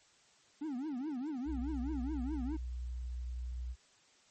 triangle tone with vibrato, 277.2 Hz, C#4, in tune, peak -34 dBFS, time 0.61-2.57 s, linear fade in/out 10 ms, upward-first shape triangle, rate 4.8 Hz, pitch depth 290 cents each way
sine tone with pitch glide, 62.3 to 61.27 Hz, B1 to B1, +16 to -13 cents, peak -37 dBFS, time 1.45-3.76 s, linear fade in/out 50 ms, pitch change -29 cents, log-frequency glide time 1.82-2.58 s
effects white hiss -66 dBFS RMS until 4.3 s + MP3 32 kbps

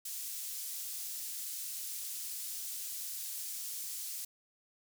pink high-pass noise, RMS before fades -41 dBFS, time 0.05-4.25 s, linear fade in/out 5 ms, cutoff 7000 Hz, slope 12 dB/octave, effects none

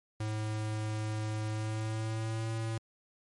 square tone with pitch glide, 108 to 112.39 Hz, A2 to A2, -32 to +37 cents, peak -33 dBFS, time 0.2-2.78 s, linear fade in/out 5 ms, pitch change +69 cents, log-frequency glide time 1.5-2.51 s, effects MP3 48 kbps

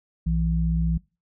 sine tone pair together, 60.5 / 164.81 Hz, B1 / E3, -35 / 0 cents, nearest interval octave + perfect fourth, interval 1735 cents, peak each -23 dBFS, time 0.26-0.98 s, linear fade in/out 10 ms, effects noise-tail reverb RT60 0.3 s tail -23 dB re dry

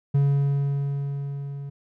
triangle tone with level ramp, 140.5 Hz, C#3, 24 cents sharp, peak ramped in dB -14 to -30 dBFS, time 0.14-1.7 s, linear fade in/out 10 ms, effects none

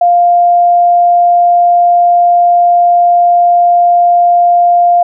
sine tone, 700 Hz, F5, 4 cents sharp, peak -4 dBFS, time 0.01-5.03 s, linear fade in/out 5 ms, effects none

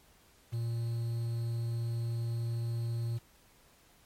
triangle tone with quantisation, 116.54 Hz, A#2, in tune, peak -29 dBFS, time 0.52-3.19 s, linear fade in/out 20 ms, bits 9, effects pink hiss -63 dBFS RMS until 4.05 s + MP3 64 kbps

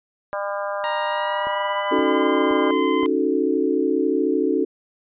harmonic tone, 200.8 Hz, G3, 42 cents sharp, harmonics 3 / 4 / 5 / 6 / 7 / 8, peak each -26 / -33 / -31 / -32 / -36 / -36 dBFS, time 0.33-2.71 s, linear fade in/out 0 ms
sawtooth tone with pitch glide, 940 to 1031 Hz, A#5 to C6, +14 to -26 cents, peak -20 dBFS, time 0.84-3.06 s, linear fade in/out 0 ms, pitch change +160 cents, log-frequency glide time 1.04-2.3 s
click train, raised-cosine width 1 ms, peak -20 dBFS, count 4, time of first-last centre 1.47-3.032 s, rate 1.92 Hz
sine chord, D# half-diminished seventh, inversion third, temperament equal, 277.2 / 311.1 / 370 / 440 Hz, C#4 / D#4 / F#4 / A4, 0 / 0 / 0 / 0 cents, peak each -23 dBFS, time 1.91-4.65 s, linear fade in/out 10 ms
effects resampled to 8000 Hz

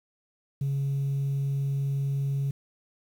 sine tone, 138.59 Hz, C#3, in tune, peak -23 dBFS, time 0.61-2.51 s, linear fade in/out 5 ms, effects tanh soft clip ceiling -23 dBFS + 9-bit

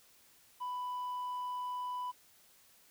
triangle tone with hard clipping, 993 Hz, B5, 9 cents sharp, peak -35 dBFS, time 0.6-2.12 s, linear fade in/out 20 ms, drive 1 dB, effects white hiss -64 dBFS RMS until 2.9 s

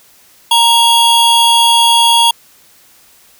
square tone pair together, 932.3 / 3337 Hz, A#5 / G#7, 0 / +8 cents, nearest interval octave + minor seventh, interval 2208 cents, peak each -10 dBFS, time 0.51-2.31 s, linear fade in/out 5 ms, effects white hiss -46 dBFS RMS until 3.39 s

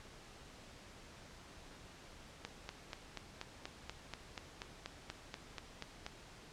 click train, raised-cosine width 0.2 ms, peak -25 dBFS, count 16, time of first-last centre 2.45-6.064 s, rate 4.15 Hz, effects pink hiss -56 dBFS RMS until 6.52 s + low-pass 7000 Hz 12 dB/octave

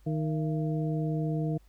harmonic tone with a mistuned harmonic, 155.56 Hz, D#3, in tune, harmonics 1 / 2 / 3 / 4, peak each -28 / -34 / -38 / -40 dBFS, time 0.06-1.58 s, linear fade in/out 10 ms, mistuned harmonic 4, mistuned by +140 cents, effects added 50 Hz sine -55 dBFS peak until 1.68 s + pink hiss -68 dBFS RMS until 1.68 s

